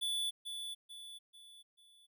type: tone with echo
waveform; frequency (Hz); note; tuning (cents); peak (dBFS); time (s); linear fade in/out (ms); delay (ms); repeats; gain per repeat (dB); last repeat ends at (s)
square; 3465; A7; -27; -34; 0.01-0.31; 20; 440; 4; -7; 2.07
effects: none